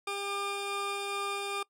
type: tone pair together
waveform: 20% pulse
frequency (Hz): 400.2 / 1203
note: G4 / D6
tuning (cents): +36 / +41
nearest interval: octave + perfect fifth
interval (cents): 1905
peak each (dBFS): -31 / -30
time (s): 0.07-1.63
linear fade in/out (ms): 5
effects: noise-tail reverb RT60 0.1 s tail -22 dB re dry + low-pass 11000 Hz 12 dB/octave